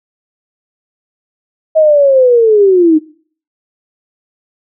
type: linear sweep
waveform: sine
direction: down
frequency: 640 to 303.4 Hz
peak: -4 dBFS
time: 1.75-2.99 s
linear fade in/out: 20 ms
effects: noise-tail reverb RT60 0.5 s tail -21 dB re dry

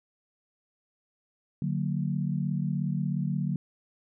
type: chord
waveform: sine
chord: D augmented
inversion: none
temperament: just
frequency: 146.83 / 183.54 / 229.4 Hz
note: D3 / F#3 / A#3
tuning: 0 / -14 / -28 cents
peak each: -29 / -30 / -35 dBFS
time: 1.62-3.56 s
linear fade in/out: 2 ms
effects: none

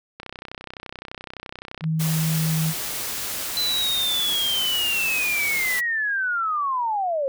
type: click train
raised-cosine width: 0.3 ms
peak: -19 dBFS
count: 53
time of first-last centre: 0.2-1.84 s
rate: 31.7 Hz
type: tone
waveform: sine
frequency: 159.3 Hz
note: D#3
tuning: 41 cents sharp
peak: -20 dBFS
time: 1.81-2.74 s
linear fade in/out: 50 ms
type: noise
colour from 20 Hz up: white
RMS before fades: -29 dBFS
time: 1.99-5.81 s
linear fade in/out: 20 ms
type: linear sweep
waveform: sine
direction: down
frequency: 4060 to 523.3 Hz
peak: -21 dBFS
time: 3.57-7.28 s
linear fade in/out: 0 ms
effects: none

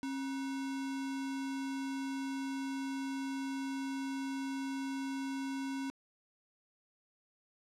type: tone with sample-and-hold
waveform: sine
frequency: 270 Hz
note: C#4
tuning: 45 cents flat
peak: -35 dBFS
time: 0.03-5.9 s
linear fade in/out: 0 ms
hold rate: 1225 Hz
effects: low-pass 8000 Hz 12 dB/octave

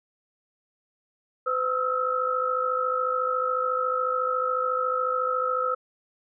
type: tone cluster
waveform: sine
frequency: 508 / 1287 / 1341 Hz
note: B4 / E6 / E6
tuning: +49 / -42 / +29 cents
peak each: -28 / -26 / -29 dBFS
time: 1.46-5.75 s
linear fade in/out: 10 ms
effects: none

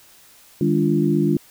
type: tone cluster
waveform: sine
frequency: 154.9 / 203.4 / 288.4 / 343.9 Hz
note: D#3 / G#3 / D4 / F4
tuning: -7 / -36 / -31 / -27 cents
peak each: -21 dBFS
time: 0.61-1.37 s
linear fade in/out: 2 ms
effects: white hiss -50 dBFS RMS until 1.5 s

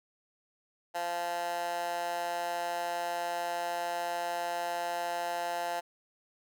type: tone with high-pass filter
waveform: 15% pulse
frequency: 173.2 Hz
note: F3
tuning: 14 cents flat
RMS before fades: -34 dBFS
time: 0.94-5.81 s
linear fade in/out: 20 ms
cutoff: 770 Hz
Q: 3.2
effects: none

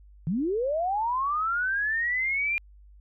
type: linear sweep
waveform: sine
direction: up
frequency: 146.83 to 2416 Hz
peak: -24 dBFS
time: 0.27-2.58 s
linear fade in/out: 0 ms
effects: added 50 Hz sine -49 dBFS peak until 3 s

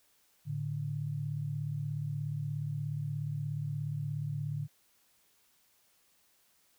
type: tone pair together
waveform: sine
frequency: 110.3 / 147.14 Hz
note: A2 / D3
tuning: +5 / +4 cents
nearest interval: perfect fourth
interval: 499 cents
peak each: -38 / -34 dBFS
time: 0.45-4.68 s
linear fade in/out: 50 ms
effects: white hiss -69 dBFS RMS until 6.78 s

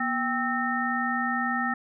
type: harmonic tone with a mistuned harmonic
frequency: 261.6 Hz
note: C4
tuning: in tune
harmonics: 1 / 3 / 5 / 7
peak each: -30 / -31 / -30 / -29 dBFS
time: 0-1.74 s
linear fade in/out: 5 ms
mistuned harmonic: 1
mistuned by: -140 cents
effects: none

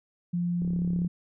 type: tone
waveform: sine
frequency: 174.5 Hz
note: F3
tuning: 1 cent flat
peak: -25 dBFS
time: 0.33-1.08 s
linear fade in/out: 10 ms
type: click train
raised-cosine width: 3 ms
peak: -26 dBFS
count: 16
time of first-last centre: 0.62-1.047 s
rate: 35.1 Hz
effects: none

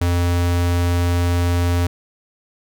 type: tone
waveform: square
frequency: 87.31 Hz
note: F2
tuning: in tune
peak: -16 dBFS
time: 0.01-1.87 s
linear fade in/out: 5 ms
effects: none

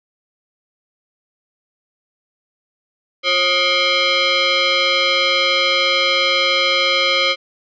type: tone with frequency modulation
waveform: sine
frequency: 540 Hz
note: C#5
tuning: 45 cents flat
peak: -13 dBFS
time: 3.23-7.36 s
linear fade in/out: 50 ms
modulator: 893 Hz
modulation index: 4.1
effects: none

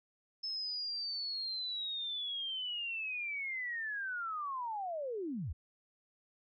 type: linear sweep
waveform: sine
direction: down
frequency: 5250 to 55.8 Hz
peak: -36 dBFS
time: 0.43-5.53 s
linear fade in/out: 10 ms
effects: none

